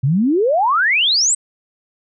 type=exponential sweep; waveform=sine; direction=up; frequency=123.47 to 8350 Hz; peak=-12 dBFS; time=0.03-1.35 s; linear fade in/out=10 ms; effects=none